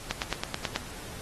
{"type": "click train", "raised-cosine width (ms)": 0.2, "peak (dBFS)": -10, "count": 7, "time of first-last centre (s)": [0.11, 0.761], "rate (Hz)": 9.22, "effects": ["pink hiss -43 dBFS RMS until 1.21 s", "AAC 32 kbps"]}